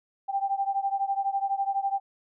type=beating tone pair; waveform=sine; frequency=784 / 796 Hz; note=G5 / G5; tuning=0 / +26 cents; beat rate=12 Hz; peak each=-27 / -29 dBFS; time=0.28-2 s; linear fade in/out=20 ms; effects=none